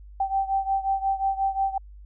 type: beating tone pair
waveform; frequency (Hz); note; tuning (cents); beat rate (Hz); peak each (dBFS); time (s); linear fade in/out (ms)
sine; 777 / 782.6; G5 / G5; -16 / -3; 5.6; -24 / -27; 0.2-1.78; 5
effects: added 50 Hz sine -42 dBFS peak until 2.05 s